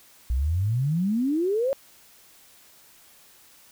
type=exponential sweep; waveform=sine; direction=up; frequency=58.3 to 564 Hz; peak=-21 dBFS; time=0.3-1.73 s; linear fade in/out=0 ms; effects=white hiss -54 dBFS RMS until 3.71 s